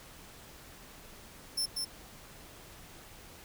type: tone with echo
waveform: sawtooth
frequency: 5350 Hz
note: E8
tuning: 25 cents sharp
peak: -27 dBFS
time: 1.57-1.66 s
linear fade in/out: 10 ms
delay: 190 ms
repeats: 1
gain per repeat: -3 dB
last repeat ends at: 1.85 s
effects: pink hiss -52 dBFS RMS until 3.44 s